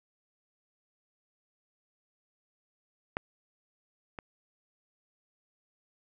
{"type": "clicks", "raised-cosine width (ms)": 0.5, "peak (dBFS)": [-15, -24], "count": 2, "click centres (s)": [3.169, 4.188], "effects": []}